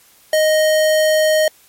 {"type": "tone", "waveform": "square", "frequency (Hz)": 622.3, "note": "D#5", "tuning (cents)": 0, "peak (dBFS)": -12, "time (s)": [0.33, 1.48], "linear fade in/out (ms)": 2, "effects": ["white hiss -50 dBFS RMS until 1.68 s", "MP3 64 kbps"]}